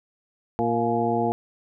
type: harmonic tone with a mistuned harmonic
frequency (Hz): 116.54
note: A#2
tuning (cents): 0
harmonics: 1 / 2 / 3 / 4 / 6 / 7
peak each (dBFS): -32 / -27 / -28 / -27 / -26 / -28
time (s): 0.59-1.32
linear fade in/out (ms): 0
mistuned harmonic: 7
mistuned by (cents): +56
effects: none